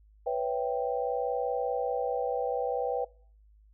sine chord, C# half-diminished seventh, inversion third, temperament equal, 493.9 / 554.4 / 659.3 / 784 Hz, B4 / C#5 / E5 / G5, 0 / 0 / 0 / 0 cents, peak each -30 / -35 / -36 / -33 dBFS, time 0.26-3.05 s, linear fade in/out 10 ms, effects noise-tail reverb RT60 0.5 s tail -23 dB re dry + added 52 Hz sine -56 dBFS peak until 3.73 s

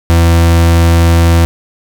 40% pulse tone, 84 Hz, E2, 33 cents sharp, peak -4 dBFS, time 0.1-1.45 s, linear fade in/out 0 ms, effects none

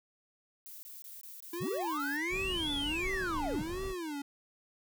violet noise bursts, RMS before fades -48 dBFS, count 8, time 0.66-2.167 s, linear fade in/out 0 ms, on 170 ms, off 21 ms
square tone with vibrato, 329.6 Hz, E4, in tune, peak -37 dBFS, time 1.53-4.22 s, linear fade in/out 5 ms, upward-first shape sine, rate 1.4 Hz, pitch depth 270 cents each way
triangle linear two-way sweep, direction up then down, 81.9 to 3500 to 81.9 Hz, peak -32 dBFS, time 1.6-3.63 s, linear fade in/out 20 ms, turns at 2.72 s
brown noise, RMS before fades -42 dBFS, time 2.29-3.95 s, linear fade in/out 50 ms
effects none

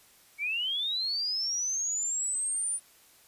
sine linear sweep, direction up, 2217 to 9450 Hz, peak -28 dBFS, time 0.38-2.8 s, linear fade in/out 50 ms, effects white hiss -59 dBFS RMS until 3.27 s + resampled to 32000 Hz

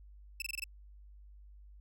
sawtooth tone bursts, 2637 Hz, E7, in tune, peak -32 dBFS, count 6, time 0.4-0.64 s, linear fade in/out 2 ms, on 20 ms, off 24 ms, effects added 50 Hz sine -52 dBFS peak until 1.8 s

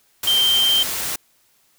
sine tone in noise, 3142 Hz, G7, 3 cents sharp, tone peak -14 dBFS, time 0.27-0.83 s, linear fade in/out 5 ms, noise white, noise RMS -25 dBFS, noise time 0.23-1.16 s, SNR +8 dB, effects white hiss -60 dBFS RMS until 1.78 s

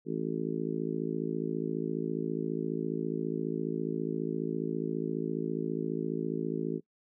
harmonic tone, 54.7 Hz, A1, 9 cents flat, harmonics 3 / 4 / 5 / 6 / 7 / 8, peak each -37 / -38 / -36 / -38 / -36 / -39 dBFS, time 0.05-6.81 s, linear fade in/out 50 ms, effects noise-tail reverb RT60 0.1 s tail -21 dB re dry

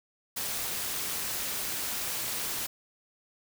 white noise with amplitude modulation, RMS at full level -31 dBFS, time 0.36-2.67 s, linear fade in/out 10 ms, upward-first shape sine, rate 248 Hz, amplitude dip 50%, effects none

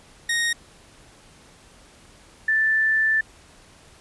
sawtooth / sine tone pair in turn, 1865 / 1763.9 Hz, A#6 / A6, 0 / +4 cents, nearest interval minor second, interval 96 cents, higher first, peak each -17 / -17 dBFS, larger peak neither, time 0.29-0.53 / 2.48-3.21 s, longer second, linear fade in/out 5 ms, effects pink hiss -51 dBFS RMS until 4 s + resampled to 24000 Hz

